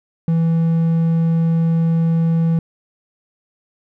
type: tone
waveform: triangle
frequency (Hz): 164.81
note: E3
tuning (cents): 0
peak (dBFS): -11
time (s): 0.28-2.59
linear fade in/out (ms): 2
effects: none